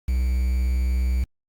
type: tone with quantisation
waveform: triangle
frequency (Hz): 62.9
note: B1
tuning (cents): +32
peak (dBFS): -17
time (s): 0.08-1.24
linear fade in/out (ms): 5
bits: 7
effects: Opus 48 kbps